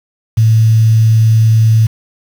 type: tone with quantisation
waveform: sine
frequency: 111.3 Hz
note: A2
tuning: 20 cents sharp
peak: -5 dBFS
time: 0.37-1.87 s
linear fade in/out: 10 ms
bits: 5
effects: none